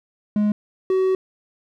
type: tone pair in turn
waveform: triangle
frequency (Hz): 209.1 / 376.9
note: G#3 / F#4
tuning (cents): +12 / +32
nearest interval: minor seventh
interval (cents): 1020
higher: second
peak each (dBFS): -14 / -14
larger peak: neither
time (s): 0.36-0.52 / 0.9-1.15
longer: second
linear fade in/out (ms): 2
effects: none